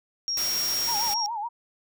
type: tone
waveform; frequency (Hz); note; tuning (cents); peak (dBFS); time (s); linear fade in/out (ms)
sine; 5588; F8; 0; -25; 0.28-1.26; 0
type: noise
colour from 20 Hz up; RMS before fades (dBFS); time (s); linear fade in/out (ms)
white; -32; 0.37-1.14; 2
type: tone with vibrato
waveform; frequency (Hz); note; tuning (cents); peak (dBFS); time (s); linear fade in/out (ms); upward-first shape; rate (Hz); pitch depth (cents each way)
sine; 880; A5; 0; -28; 0.87-1.49; 20; sine; 7.1; 140
effects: none